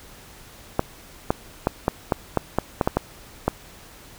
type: clicks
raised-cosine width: 1 ms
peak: -4 dBFS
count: 11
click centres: 0.794 / 1.305 / 1.671 / 1.881 / 2.122 / 2.373 / 2.586 / 2.812 / 2.875 / 2.97 / 3.48 s
effects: pink hiss -46 dBFS RMS until 4.18 s